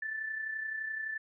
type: tone with amplitude modulation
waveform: sine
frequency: 1758 Hz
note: A6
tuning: 2 cents flat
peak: -32 dBFS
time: 0.02-1.18 s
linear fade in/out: 5 ms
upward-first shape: sine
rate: 31.7 Hz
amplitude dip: 50%
effects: none